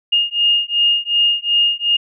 sine beating tone pair, 2838 / 2840.7 Hz, F7 / F7, +27 / +29 cents, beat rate 2.7 Hz, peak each -16 dBFS, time 0.12-1.97 s, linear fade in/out 10 ms, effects none

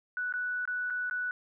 sine tone with dropouts, 1480 Hz, F#6, in tune, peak -30 dBFS, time 0.17-1.31 s, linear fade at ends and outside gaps 1 ms, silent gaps 0.325-0.338 / 0.654-0.676 / 0.901-0.905 / 1.098-1.11 s, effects none

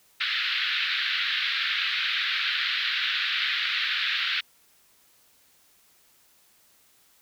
white band-pass noise, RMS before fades -27 dBFS, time 0.2-4.41 s, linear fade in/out 10 ms, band 1400 to 4000 Hz, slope 48 dB/octave, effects white hiss -61 dBFS RMS until 7.21 s

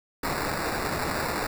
white noise with sample-and-hold, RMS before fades -29 dBFS, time 0.23-1.47 s, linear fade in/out 5 ms, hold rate 3150 Hz, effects none

